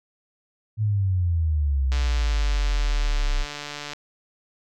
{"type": "exponential sweep", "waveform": "sine", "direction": "down", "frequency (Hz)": [110.1, 31.19], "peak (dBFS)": -19, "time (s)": [0.77, 3.46], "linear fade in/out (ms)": 50}
{"type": "click train", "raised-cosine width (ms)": 0.2, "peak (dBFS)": -16, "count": 295, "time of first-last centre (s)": [1.92, 3.934], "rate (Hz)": 146}
{"effects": []}